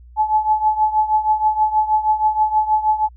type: tone with tremolo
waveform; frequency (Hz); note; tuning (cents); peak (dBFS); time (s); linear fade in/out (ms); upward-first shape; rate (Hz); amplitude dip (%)
sine; 860; A5; -40; -10; 0.16-3.09; 50; triangle; 6.3; 85
effects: added 60 Hz sine -40 dBFS peak until 3.16 s